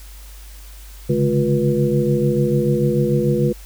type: tone cluster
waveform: sine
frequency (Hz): 138.9 / 145.7 / 212.2 / 355.4 / 484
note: C#3 / D3 / G#3 / F4 / B4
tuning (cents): +4 / -13 / +38 / +30 / -35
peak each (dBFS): -21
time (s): 1.09-3.53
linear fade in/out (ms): 10
effects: added 50 Hz sine -36 dBFS peak until 3.65 s + white hiss -45 dBFS RMS until 3.65 s